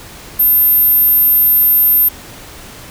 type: tone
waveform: sine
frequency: 13240 Hz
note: G#9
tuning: 6 cents flat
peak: -7 dBFS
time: 0.39-2.09 s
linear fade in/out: 10 ms
effects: pink hiss -34 dBFS RMS until 2.9 s